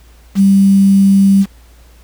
sine tone with quantisation, 196 Hz, G3, in tune, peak -5 dBFS, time 0.35-1.46 s, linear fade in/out 50 ms, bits 5, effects added 58 Hz sine -40 dBFS peak until 2.03 s + pink hiss -49 dBFS RMS until 2.03 s

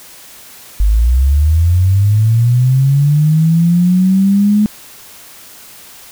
sine linear sweep, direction up, 48.41 to 212.5 Hz, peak -7 dBFS, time 0.8-4.66 s, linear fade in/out 0 ms, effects white hiss -37 dBFS RMS until 6.11 s

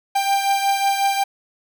45% pulse beating tone pair, 790 / 795.5 Hz, G5 / G5, +13 / +25 cents, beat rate 5.5 Hz, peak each -18 / -24 dBFS, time 0.15-1.24 s, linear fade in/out 10 ms, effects none

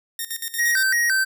5% pulse tone with tremolo, 1839 Hz, A#6, 24 cents flat, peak -15 dBFS, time 0.19-0.83 s, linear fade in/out 2 ms, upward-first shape square, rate 8.6 Hz, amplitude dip 80%
square tone with vibrato, 1710 Hz, A6, 50 cents flat, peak -18 dBFS, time 0.58-1.25 s, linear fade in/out 20 ms, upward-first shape square, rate 2.9 Hz, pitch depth 170 cents each way
effects none

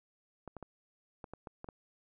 clicks, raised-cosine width 1 ms, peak -30 dBFS, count 8, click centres 0.477 / 0.567 / 0.627 / 1.242 / 1.336 / 1.472 / 1.644 / 1.688 s, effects none

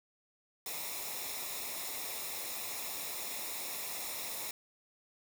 white noise with comb filter, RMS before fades -40 dBFS, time 0.66-4.51 s, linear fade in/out 2 ms, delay 0.65 ms, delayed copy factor -0.65, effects none

